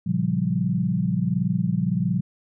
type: chord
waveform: sine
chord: G half-diminished seventh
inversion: first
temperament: equal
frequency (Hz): 116.54 / 138.59 / 174.61 / 196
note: Bb2 / Db3 / F3 / G3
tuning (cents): 0 / 0 / 0 / 0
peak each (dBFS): -28 / -28 / -23 / -26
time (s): 0.06-2.21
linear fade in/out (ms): 10
effects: none